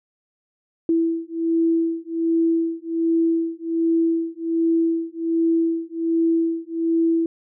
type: beating tone pair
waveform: sine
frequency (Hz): 329.6 / 330.9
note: E4 / E4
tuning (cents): 0 / +7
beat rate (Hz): 1.3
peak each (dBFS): -21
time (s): 0.89-7.26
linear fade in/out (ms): 2
effects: none